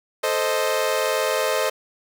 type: chord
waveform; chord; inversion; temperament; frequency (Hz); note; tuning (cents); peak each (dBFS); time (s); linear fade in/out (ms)
sawtooth; A diminished; none; equal; 440 / 523.3 / 622.3; A4 / C5 / Eb5; 0 / 0 / 0; -22 / -20 / -20; 0.23-1.7; 10
effects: none